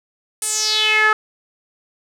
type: tone with band-pass filter sweep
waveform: sawtooth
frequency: 430.9 Hz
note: A4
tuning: 36 cents flat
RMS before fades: -17 dBFS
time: 0.42-1.13 s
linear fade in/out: 2 ms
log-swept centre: 9800 to 1400 Hz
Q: 4.8
effects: none